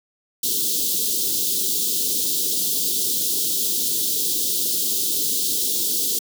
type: band-stop noise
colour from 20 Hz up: white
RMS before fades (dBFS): -22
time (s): 0.43-6.19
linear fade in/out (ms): 5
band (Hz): 470 to 3300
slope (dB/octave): 48
effects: high-pass 200 Hz 12 dB/octave